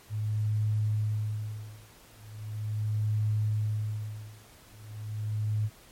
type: tone with tremolo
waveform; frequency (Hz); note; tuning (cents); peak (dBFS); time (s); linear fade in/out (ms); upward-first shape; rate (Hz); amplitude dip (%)
sine; 106.9; A2; -49; -24; 0.09-5.7; 50; sine; 0.39; 100
effects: pink hiss -55 dBFS RMS until 5.91 s + MP3 64 kbps